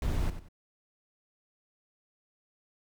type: noise with echo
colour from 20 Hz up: brown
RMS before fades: -29 dBFS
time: 0.02-0.3 s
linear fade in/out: 2 ms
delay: 93 ms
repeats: 2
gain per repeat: -11 dB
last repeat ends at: 0.486 s
effects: none